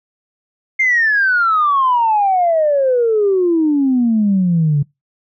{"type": "exponential sweep", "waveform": "sine", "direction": "down", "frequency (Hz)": [2129, 140], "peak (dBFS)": -10, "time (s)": [0.79, 4.83], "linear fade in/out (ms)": 10, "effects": ["noise-tail reverb RT60 0.2 s tail -25 dB re dry", "tanh soft clip ceiling -6 dBFS"]}